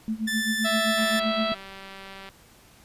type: tone with tremolo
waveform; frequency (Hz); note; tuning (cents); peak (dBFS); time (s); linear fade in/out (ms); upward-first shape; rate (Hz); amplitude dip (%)
sine; 219.8; A3; -2; -23; 0.08-1.52; 0; sine; 7.7; 90
type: tone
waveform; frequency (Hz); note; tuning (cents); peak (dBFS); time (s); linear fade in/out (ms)
sawtooth; 1760; A6; 0; -22; 0.27-1.2; 10
type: harmonic tone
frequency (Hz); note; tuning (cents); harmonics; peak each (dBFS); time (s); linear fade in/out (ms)
659.3; E5; 0; 1 / 2 / 3 / 4 / 5 / 6 / 7; -27 / -30 / -37 / -36 / -33 / -36 / -39; 0.64-1.55; 20
type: click train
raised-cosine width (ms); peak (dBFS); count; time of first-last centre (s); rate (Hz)
0.3; -26; 255; 0.98-2.289; 194
effects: pink hiss -54 dBFS RMS until 2.84 s + resampled to 32000 Hz